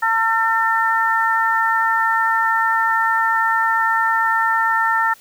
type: harmonic tone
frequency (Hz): 451.1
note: A4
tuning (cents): +43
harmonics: 2 / 3 / 4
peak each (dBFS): -19 / -19 / -19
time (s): 0.02-5.14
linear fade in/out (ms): 10
effects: white hiss -48 dBFS RMS until 5.2 s